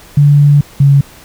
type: tone pair in turn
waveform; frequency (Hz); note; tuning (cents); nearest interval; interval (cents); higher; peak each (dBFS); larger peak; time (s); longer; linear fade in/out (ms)
sine; 144.6 / 139.92; D3 / C#3; -27 / +17; minor second; 56; first; -3; neither; 0.17-0.61 / 0.8-1.01; first; 5
effects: pink hiss -38 dBFS RMS until 1.24 s